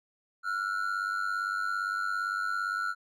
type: ring-modulated tone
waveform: triangle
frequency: 1397 Hz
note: F6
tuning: in tune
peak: -24 dBFS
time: 0.43-2.95 s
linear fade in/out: 50 ms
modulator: 48.8 Hz
effects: none